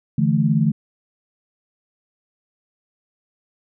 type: chord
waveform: sine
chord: D suspended second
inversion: none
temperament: equal with one note detuned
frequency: 146.83 / 164.81 / 218.1 Hz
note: D3 / E3 / A3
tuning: 0 / 0 / -15 cents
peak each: -19 dBFS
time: 0.18-0.72 s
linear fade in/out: 5 ms
effects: none